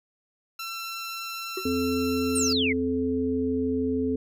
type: tone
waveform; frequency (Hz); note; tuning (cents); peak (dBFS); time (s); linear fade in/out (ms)
15% pulse; 1348; E6; +38; -26; 0.59-2.53; 5
type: tone with exponential decay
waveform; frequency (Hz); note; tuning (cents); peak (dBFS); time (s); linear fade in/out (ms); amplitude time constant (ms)
triangle; 375.8; F#4; +27; -24; 1.57-1.68; 5; 23
type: harmonic tone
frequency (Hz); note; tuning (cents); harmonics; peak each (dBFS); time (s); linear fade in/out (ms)
86.7; F2; -12; 1 / 3 / 5; -36 / -25 / -28; 1.65-4.16; 5
type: exponential sweep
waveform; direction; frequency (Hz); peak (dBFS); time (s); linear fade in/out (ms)
sine; down; 9397 to 1980; -24; 2.35-2.73; 10
effects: none